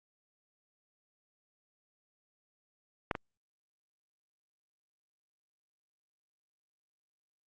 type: clicks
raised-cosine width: 0.5 ms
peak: -14 / -20 dBFS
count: 2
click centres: 3.112 / 3.152 s
effects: Opus 48 kbps